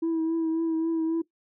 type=tone with vibrato; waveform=sine; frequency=325.9 Hz; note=E4; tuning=20 cents flat; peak=-21 dBFS; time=0.02-1.22 s; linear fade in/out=10 ms; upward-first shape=triangle; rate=3.7 Hz; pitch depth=31 cents each way; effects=noise-tail reverb RT60 0.1 s tail -18 dB re dry + tanh soft clip ceiling -22 dBFS